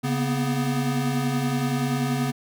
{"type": "tone cluster", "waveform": "square", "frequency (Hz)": [139.2, 238.7, 249.2], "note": ["C#3", "A#3", "B3"], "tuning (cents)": [8, 41, 16], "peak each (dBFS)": [-26, -31, -27], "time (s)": [0.03, 2.32], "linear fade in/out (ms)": 20, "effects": []}